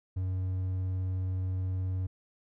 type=tone with vibrato; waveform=triangle; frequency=93 Hz; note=F#2; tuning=9 cents sharp; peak=-27 dBFS; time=0.16-2.07 s; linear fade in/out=10 ms; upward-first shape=triangle; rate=19 Hz; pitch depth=10 cents each way; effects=none